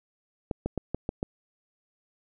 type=clicks; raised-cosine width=2 ms; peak=-15 dBFS; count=6; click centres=0.512 / 0.66 / 0.777 / 0.946 / 1.091 / 1.229 s; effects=none